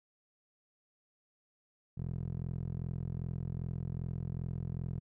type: tone with band-pass filter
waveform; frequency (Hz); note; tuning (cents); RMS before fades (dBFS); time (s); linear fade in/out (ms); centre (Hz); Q
15% pulse; 42.55; F1; -44; -38; 1.97-5; 10; 140; 1.5
effects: none